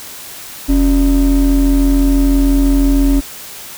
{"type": "ring-modulated tone", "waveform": "triangle", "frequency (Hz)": 160, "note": "D#3", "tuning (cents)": 49, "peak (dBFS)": -3, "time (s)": [0.68, 3.21], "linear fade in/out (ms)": 20, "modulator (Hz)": 117, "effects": ["white hiss -31 dBFS RMS until 3.77 s"]}